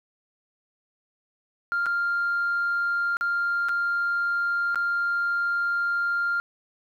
sine tone with dropouts, 1396.9 Hz, F6, in tune, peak -21 dBFS, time 1.72-6.4 s, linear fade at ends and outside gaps 0 ms, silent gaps 1.859-1.865 / 3.169-3.21 / 3.686-3.692 / 4.746-4.757 s, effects tanh soft clip ceiling -19 dBFS + 10-bit

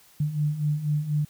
sine beating tone pair, 146.6 / 150.7 Hz, D3 / D3, -3 / +45 cents, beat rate 4.1 Hz, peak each -29 / -24 dBFS, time 0.2-1.25 s, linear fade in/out 5 ms, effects white hiss -56 dBFS RMS until 1.29 s

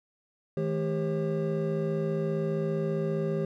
triangle tone cluster, 160.1 / 215.1 / 397.5 / 539 Hz, D#3 / A3 / G4 / C#5, +50 / -39 / +24 / -49 cents, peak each -28 / -34 / -29 / -33 dBFS, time 0.57-3.45 s, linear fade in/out 2 ms, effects none

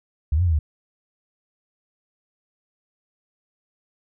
sine exponential two-way sweep, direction up then down, 68.5 to 92.7 to 72.1 Hz, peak -16 dBFS, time 0.32-0.59 s, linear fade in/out 5 ms, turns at 0.43 s, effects none

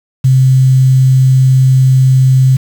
sine tone with quantisation, 130.81 Hz, C3, in tune, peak -4 dBFS, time 0.24-2.57 s, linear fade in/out 10 ms, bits 5, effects none

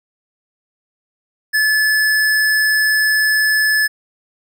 square tone, 1727 Hz, A6, 33 cents flat, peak -13 dBFS, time 1.53-3.88 s, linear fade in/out 20 ms, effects none

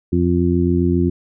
harmonic tone, 87.31 Hz, F2, in tune, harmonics 1 / 2 / 3 / 4, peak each -19 / -19 / -19 / -19 dBFS, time 0.12-1.1 s, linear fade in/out 10 ms, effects none

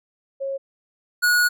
sine / square tone pair in turn, 545 / 1455 Hz, C#5 / F#6, -29 / -29 cents, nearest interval octave + perfect fourth, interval 1700 cents, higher second, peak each -24 / -16 dBFS, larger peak second, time 0.4-0.58 / 1.22-1.49 s, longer second, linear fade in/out 20 ms, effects none

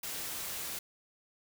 white noise, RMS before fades -39 dBFS, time 0.03-0.79 s, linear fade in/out 5 ms, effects none

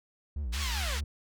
triangle tone with vibrato, 64.9 Hz, C2, 13 cents flat, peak -29 dBFS, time 0.36-1.04 s, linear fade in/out 5 ms, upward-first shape sine, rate 5.1 Hz, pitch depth 250 cents each way
white band-pass noise, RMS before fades -38 dBFS, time 0.52-1.01 s, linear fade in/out 20 ms, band 1200 to 4800 Hz, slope 12 dB/octave
10% pulse linear sweep, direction down, 1200 to 415.3 Hz, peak -28 dBFS, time 0.58-0.99 s, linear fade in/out 50 ms
effects none

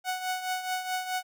sawtooth tone with tremolo, 740 Hz, F#5, in tune, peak -23 dBFS, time 0.04-1.23 s, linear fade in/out 50 ms, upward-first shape triangle, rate 4.7 Hz, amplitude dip 70%, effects none

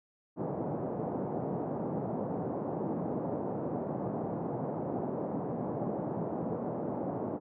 pink band-pass noise, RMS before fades -35 dBFS, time 0.36-7.4 s, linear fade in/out 50 ms, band 140 to 790 Hz, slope 24 dB/octave, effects none

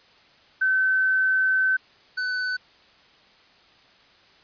sine / square tone pair in turn, 1530 / 1502.8 Hz, G6 / F#6, -42 / +26 cents, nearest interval unison, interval 32 cents, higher first, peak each -18 / -25 dBFS, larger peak first, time 0.61-1.77 / 2.17-2.57 s, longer first, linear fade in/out 10 ms, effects white hiss -55 dBFS RMS until 4.43 s + resampled to 11025 Hz

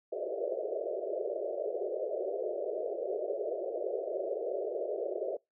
white band-pass noise, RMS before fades -35 dBFS, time 0.12-5.37 s, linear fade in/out 5 ms, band 360 to 650 Hz, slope 96 dB/octave, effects noise-tail reverb RT60 0.2 s tail -26 dB re dry

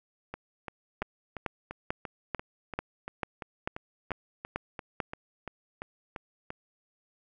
two click trains, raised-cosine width 0.5 ms, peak -22 / -15 dBFS, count 19 / 10, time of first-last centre 0.34-6.504 / 1.02-5.002 s, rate 2.92 / 2.26 Hz, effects none

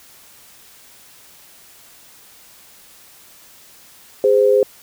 sine tone pair together, 410.2 / 516 Hz, G#4 / C5, -21 / -24 cents, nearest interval major third, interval 397 cents, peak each -13 dBFS, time 4.24-4.63 s, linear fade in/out 2 ms, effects white hiss -46 dBFS RMS until 4.82 s

